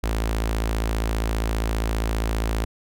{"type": "tone with notch filter", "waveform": "sawtooth", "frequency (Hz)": 55, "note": "A1", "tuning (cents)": 0, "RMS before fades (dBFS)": -24, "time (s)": [0.03, 2.65], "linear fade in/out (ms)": 10, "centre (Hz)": 140, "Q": 1.2, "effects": []}